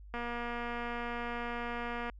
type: click train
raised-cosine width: 0.5 ms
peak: -24 dBFS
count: 467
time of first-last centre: 0.14-2.098 s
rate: 238 Hz
effects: added 50 Hz sine -48 dBFS peak until 2.19 s